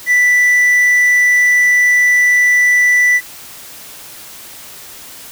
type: tone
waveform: triangle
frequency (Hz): 1975.5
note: B6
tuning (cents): 0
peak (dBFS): -6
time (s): 0.06-3.21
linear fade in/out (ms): 50
effects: white hiss -34 dBFS RMS until 5.31 s